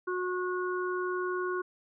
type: harmonic tone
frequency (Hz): 364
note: F#4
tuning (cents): -28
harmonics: 1 / 3 / 4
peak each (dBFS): -31 / -36 / -37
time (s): 0.07-1.62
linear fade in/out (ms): 10
effects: none